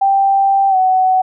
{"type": "tone with pitch glide", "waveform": "sine", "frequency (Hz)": [785, 748.7], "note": ["G5", "F#5"], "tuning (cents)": [2, 20], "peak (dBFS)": -9, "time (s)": [0.01, 1.22], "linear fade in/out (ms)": 10, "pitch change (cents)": -82, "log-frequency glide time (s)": [0.69, 0.76], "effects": []}